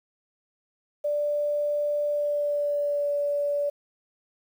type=tone with pitch glide; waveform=sine; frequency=587.3 to 577.2 Hz; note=D5 to D5; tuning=0 to -30 cents; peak=-23 dBFS; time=1.04-3.7 s; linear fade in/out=10 ms; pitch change=-30 cents; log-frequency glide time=2.07-3.1 s; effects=9-bit